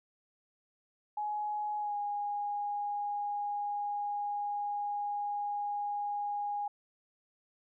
sine tone with pitch glide, 839 to 821.3 Hz, G#5 to G#5, +17 to -20 cents, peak -32 dBFS, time 1.17-6.68 s, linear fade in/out 5 ms, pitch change -37 cents, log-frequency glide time 1.78-1.96 s, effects none

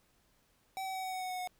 square tone with pitch steps, 766 / 760.7 / 755.5 / 750.2 / 745.1 / 739.9 / 734.8 / 729.7 Hz, G5 / F#5 / F#5 / F#5 / F#5 / F#5 / F#5 / F#5, -40 / +48 / +36 / +24 / +12 / 0 / -12 / -24 cents, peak -37 dBFS, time 0.77-1.474 s, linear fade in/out 0 ms, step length 88 ms, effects pink hiss -71 dBFS RMS until 1.59 s

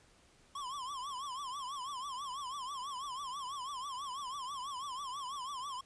square tone with vibrato, 1073 Hz, C6, 43 cents sharp, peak -40 dBFS, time 0.55-5.81 s, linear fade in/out 5 ms, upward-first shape triangle, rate 6.1 Hz, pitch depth 170 cents each way, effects pink hiss -65 dBFS RMS until 5.85 s + resampled to 22050 Hz

